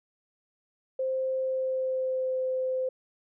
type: tone with pitch glide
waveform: sine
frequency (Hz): 523.3 to 516.7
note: C5 to C5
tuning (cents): 0 to -22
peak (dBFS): -26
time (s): 0.99-2.89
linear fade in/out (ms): 5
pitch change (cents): -22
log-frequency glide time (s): 1.39-2.38
effects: none